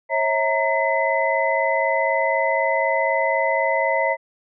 sine tone cluster, 544 / 648 / 927 / 2019 Hz, C#5 / E5 / A#5 / B6, -33 / -30 / -10 / +38 cents, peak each -23 dBFS, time 0.09-4.17 s, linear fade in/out 50 ms, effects none

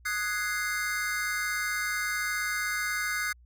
square chord, Ab dominant seventh, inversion second, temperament equal, 1244.5 / 1480 / 1661.2 / 2093 Hz, Eb6 / Gb6 / Ab6 / C7, 0 / 0 / 0 / 0 cents, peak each -38 / -34 / -36 / -33 dBFS, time 0.05-3.33 s, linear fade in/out 10 ms, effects added 60 Hz sine -53 dBFS peak until 3.45 s

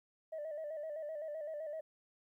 sine tone with vibrato, 614 Hz, D#5, 23 cents flat, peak -38 dBFS, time 0.32-1.81 s, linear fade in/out 10 ms, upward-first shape square, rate 7.8 Hz, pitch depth 67 cents each way, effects tanh soft clip ceiling -37 dBFS + 13-bit

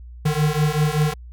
square beating tone pair, 148.9 / 154.1 Hz, D3 / D#3, +24 / -16 cents, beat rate 5.2 Hz, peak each -21 dBFS, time 0.25-1.14 s, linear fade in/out 10 ms, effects added 60 Hz sine -36 dBFS peak until 1.32 s

